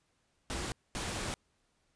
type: noise bursts at uneven times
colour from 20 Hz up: pink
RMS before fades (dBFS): -37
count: 2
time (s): 0.5-0.72 / 0.95-1.34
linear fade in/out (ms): 0
effects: pink hiss -75 dBFS RMS until 1.95 s + resampled to 22050 Hz